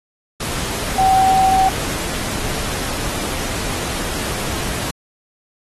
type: tone in noise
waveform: sine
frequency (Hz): 763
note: G5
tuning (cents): -47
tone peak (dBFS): -11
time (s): 0.98-1.69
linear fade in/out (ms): 5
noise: pink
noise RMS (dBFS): -24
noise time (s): 0.4-4.91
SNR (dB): +10
effects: AAC 32 kbps